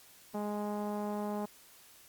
sawtooth tone with low-pass filter, 207.7 Hz, G#3, in tune, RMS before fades -36 dBFS, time 0.34-1.46 s, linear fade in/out 10 ms, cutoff 870 Hz, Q 2.2, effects white hiss -58 dBFS RMS until 2.08 s + Opus 48 kbps

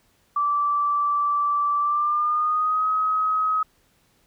sine tone with pitch glide, 1164 to 1269.4 Hz, D6 to D#6, -16 to +34 cents, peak -19 dBFS, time 0.36-3.63 s, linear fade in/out 5 ms, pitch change +150 cents, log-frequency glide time 1.79-2.88 s, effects pink hiss -63 dBFS RMS until 4.26 s

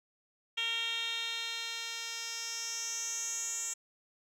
10% pulse tone with band-pass filter sweep, 460 Hz, A#4, 23 cents flat, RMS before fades -37 dBFS, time 0.57-3.74 s, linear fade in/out 10 ms, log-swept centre 3200 to 7300 Hz, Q 5.2, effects none

